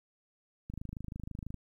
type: click train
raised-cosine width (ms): 5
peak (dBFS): -28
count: 23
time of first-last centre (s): 0.7-1.543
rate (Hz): 26.1
effects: 11-bit